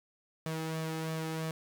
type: tone with flanger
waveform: sawtooth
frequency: 160.1 Hz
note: D#3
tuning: 50 cents sharp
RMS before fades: -36 dBFS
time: 0.46-1.51 s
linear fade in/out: 0 ms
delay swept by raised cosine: 1.7 to 2.37 ms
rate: 3 Hz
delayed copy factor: +0.5
effects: none